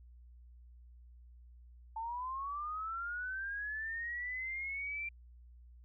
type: linear sweep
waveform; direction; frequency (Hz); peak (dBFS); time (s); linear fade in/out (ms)
sine; up; 880 to 2367; -37; 1.96-5.09; 5
effects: added 60 Hz sine -54 dBFS peak until 5.84 s